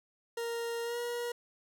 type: tone with pitch glide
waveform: 40% pulse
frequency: 466.2 to 478.2 Hz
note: A#4 to A#4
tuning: 0 to +44 cents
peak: -33 dBFS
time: 0.37-1.32 s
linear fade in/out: 5 ms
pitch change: +44 cents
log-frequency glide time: 0.83-0.98 s
effects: none

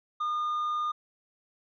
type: tone with tanh clipping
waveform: sine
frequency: 1217 Hz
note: D#6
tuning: 39 cents flat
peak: -28 dBFS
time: 0.2-0.92 s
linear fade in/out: 10 ms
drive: 3 dB
effects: none

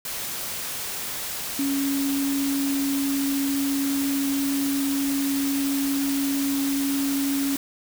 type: tone in noise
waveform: sine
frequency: 277.2 Hz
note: C#4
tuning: in tune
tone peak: -22 dBFS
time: 1.59-7.56 s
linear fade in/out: 2 ms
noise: white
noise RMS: -31 dBFS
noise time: 0.05-7.57 s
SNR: +6 dB
effects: none

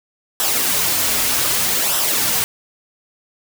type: noise with flanger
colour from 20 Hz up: white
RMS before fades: -18 dBFS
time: 0.4-2.44 s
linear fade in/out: 0 ms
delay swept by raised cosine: 0.44 to 5.94 ms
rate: 0.64 Hz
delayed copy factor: -0.55
effects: none

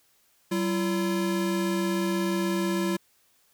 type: tone pair together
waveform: square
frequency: 190.43 / 339.5 Hz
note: G3 / F4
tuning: -50 / -49 cents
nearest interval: minor seventh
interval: 1001 cents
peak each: -28 dBFS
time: 0.51-2.97 s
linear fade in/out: 10 ms
effects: white hiss -65 dBFS RMS until 3.53 s

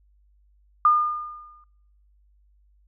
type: tone with exponential decay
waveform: sine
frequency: 1213 Hz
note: D#6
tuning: 44 cents flat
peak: -12 dBFS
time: 0.85-1.64 s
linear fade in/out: 2 ms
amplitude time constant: 170 ms
effects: noise-tail reverb RT60 0.7 s tail -23 dB re dry + added 50 Hz sine -57 dBFS peak until 2.87 s

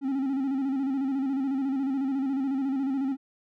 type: tone with vibrato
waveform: triangle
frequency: 270 Hz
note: C#4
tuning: 45 cents flat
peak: -23 dBFS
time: 0.01-3.17 s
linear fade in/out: 50 ms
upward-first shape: square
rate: 14 Hz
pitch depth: 53 cents each way
effects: none

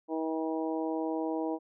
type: harmonic tone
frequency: 160 Hz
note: D#3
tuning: 49 cents sharp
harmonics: 2 / 3 / 4 / 5 / 6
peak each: -32 / -36 / -38 / -40 / -42 dBFS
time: 0.08-1.59 s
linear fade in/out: 50 ms
effects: none

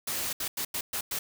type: noise bursts at uneven times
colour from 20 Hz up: white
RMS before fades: -32 dBFS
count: 6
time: 0.07-0.33 / 0.4-0.48 / 0.57-0.65 / 0.74-0.81 / 0.93-1.01 / 1.11-1.19 s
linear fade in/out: 5 ms
effects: none

